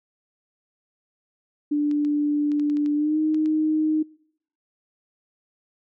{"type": "tone with pitch glide", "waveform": "sine", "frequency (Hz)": [294.2, 310.3], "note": ["D4", "D#4"], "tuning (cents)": [3, -5], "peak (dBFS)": -19, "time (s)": [1.71, 4.03], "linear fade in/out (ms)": 10, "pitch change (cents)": 92, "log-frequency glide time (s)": [2.95, 3.18]}
{"type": "clicks", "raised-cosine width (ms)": 0.2, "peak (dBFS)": -28, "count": 9, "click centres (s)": [1.913, 2.049, 2.518, 2.597, 2.699, 2.77, 2.861, 3.345, 3.459]}
{"effects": ["noise-tail reverb RT60 0.7 s tail -25 dB re dry"]}